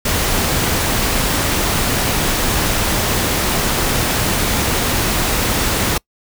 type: noise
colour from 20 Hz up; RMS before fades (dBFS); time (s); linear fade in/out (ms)
pink; -17; 0.05-5.98; 5
effects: noise-tail reverb RT60 0.1 s tail -26 dB re dry